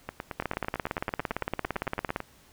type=two click trains; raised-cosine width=0.5 ms; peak=-13 / -18 dBFS; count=32 / 20; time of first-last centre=0.4-2.161 / 0.09-2.203 s; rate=17.6 / 8.99 Hz; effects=pink hiss -58 dBFS RMS until 2.52 s